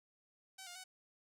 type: tone with pitch steps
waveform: 5% pulse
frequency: 763 / 708 / 747 Hz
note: G5 / F5 / F#5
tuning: -47 / +23 / +16 cents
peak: -37 dBFS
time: 0.58-0.841 s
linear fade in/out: 10 ms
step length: 87 ms
effects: none